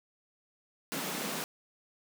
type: high-pass noise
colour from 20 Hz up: pink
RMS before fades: -36 dBFS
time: 0.92-1.44 s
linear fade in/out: 0 ms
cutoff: 150 Hz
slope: 96 dB/octave
effects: none